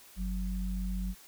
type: tone pair together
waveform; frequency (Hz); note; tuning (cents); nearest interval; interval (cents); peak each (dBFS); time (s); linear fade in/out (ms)
sine; 48.02 / 185; G1 / F#3; -35 / 0; octave + major seventh; 2335; -32 / -36; 0.16-1.15; 50
effects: white hiss -55 dBFS RMS until 1.27 s